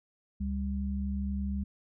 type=tone pair together; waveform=sine; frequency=70.4 / 198.87 Hz; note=C#2 / G3; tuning=+27 / +25 cents; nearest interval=octave + tritone; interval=1798 cents; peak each=-32 / -33 dBFS; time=0.4-1.64 s; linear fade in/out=10 ms; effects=none